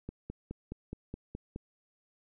click train, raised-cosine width 3 ms, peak -26 dBFS, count 8, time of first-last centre 0.09-1.561 s, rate 4.76 Hz, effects none

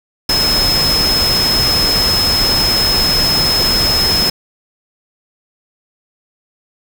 sine tone in noise, 5170 Hz, E8, 34 cents flat, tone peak -12 dBFS, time 0.29-4.3 s, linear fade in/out 5 ms, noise pink, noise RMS -18 dBFS, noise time 0.29-4.3 s, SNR +3 dB, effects none

